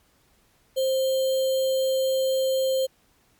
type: tone with sample-and-hold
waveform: sine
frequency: 527 Hz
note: C5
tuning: 12 cents sharp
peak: -20 dBFS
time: 0.76-2.87 s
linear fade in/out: 20 ms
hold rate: 3675 Hz
effects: pink hiss -63 dBFS RMS until 3.39 s + MP3 96 kbps